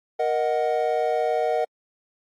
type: chord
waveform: triangle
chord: D# minor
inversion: second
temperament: equal with one note detuned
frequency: 469.9 / 622.3 / 740 Hz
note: A#4 / D#5 / F#5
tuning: +14 / 0 / 0 cents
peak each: -23 dBFS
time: 0.19-1.65 s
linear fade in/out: 10 ms
effects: AAC 64 kbps